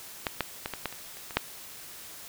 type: clicks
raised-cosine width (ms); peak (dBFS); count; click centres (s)
0.3; -11 / -10 / -15 / -17 / -13 / -25 / -30 / -24 / -6; 9; 0.268 / 0.407 / 0.659 / 0.737 / 0.857 / 0.926 / 1.17 / 1.308 / 1.37
effects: white hiss -45 dBFS RMS until 2.28 s